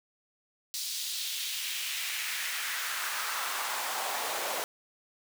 pink noise with high-pass filter sweep, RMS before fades -34 dBFS, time 0.74-4.64 s, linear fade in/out 0 ms, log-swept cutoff 4700 to 580 Hz, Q 1.8, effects none

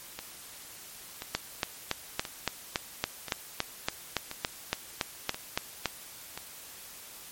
two click trains, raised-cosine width 0.2 ms, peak -19 / -9 dBFS, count 7 / 17, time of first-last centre 0.19-6.376 / 1.35-5.857 s, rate 0.97 / 3.55 Hz, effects white hiss -47 dBFS RMS until 7.31 s + MP3 64 kbps

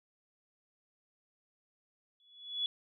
sine tone with exponential growth, 3403 Hz, G#7, 41 cents sharp, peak -28 dBFS, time 2.2-2.66 s, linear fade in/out 1 ms, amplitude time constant 100 ms, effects none

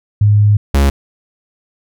sine / 45% pulse tone pair in turn, 104.1 / 69.48 Hz, G#2 / C#2, +5 / +5 cents, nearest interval perfect fifth, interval 700 cents, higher first, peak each -6 / -8 dBFS, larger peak first, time 0.21-0.57 / 0.74-0.9 s, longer first, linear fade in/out 5 ms, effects none

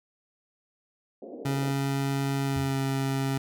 pink band-pass noise, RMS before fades -41 dBFS, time 1.22-1.72 s, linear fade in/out 5 ms, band 240 to 630 Hz, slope 48 dB/octave
25% pulse tone with pitch glide, 137.8 to 135.51 Hz, C#3 to C#3, -10 to -39 cents, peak -22 dBFS, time 1.45-3.38 s, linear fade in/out 5 ms, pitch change -29 cents, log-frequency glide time 2.42-2.76 s
sine tone with exponential decay, 87.31 Hz, F2, in tune, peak -29 dBFS, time 2.56-2.85 s, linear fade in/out 5 ms, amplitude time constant 61 ms
effects none

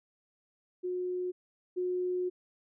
sine tone pair in turn, 362.4 / 362.4 Hz, F#4 / F#4, -36 / -36 cents, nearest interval unison, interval 0 cents, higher neither, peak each -31 / -29 dBFS, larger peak second, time 0.83-1.32 / 1.76-2.3 s, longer second, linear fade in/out 20 ms, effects none

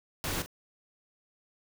pink noise with echo, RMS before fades -33 dBFS, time 0.24-0.42 s, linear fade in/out 0 ms, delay 41 ms, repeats 1, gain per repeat -12 dB, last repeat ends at 0.461 s, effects none

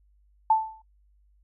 sine tone with exponential decay, 880 Hz, A5, in tune, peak -14 dBFS, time 0.5-0.82 s, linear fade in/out 5 ms, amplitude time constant 68 ms, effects noise-tail reverb RT60 0.1 s tail -22 dB re dry + added 50 Hz sine -59 dBFS peak until 1.43 s

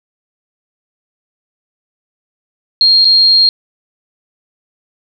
sine tone with dropouts, 4230 Hz, C8, 18 cents sharp, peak -5 dBFS, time 2.81-3.49 s, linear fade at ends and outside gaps 1 ms, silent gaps 3.046-3.052 s, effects none

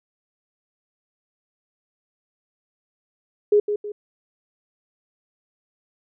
sine tone with echo, 415.3 Hz, G#4, in tune, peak -12 dBFS, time 3.52-3.6 s, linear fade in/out 5 ms, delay 160 ms, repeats 2, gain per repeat -8 dB, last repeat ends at 3.92 s, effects none

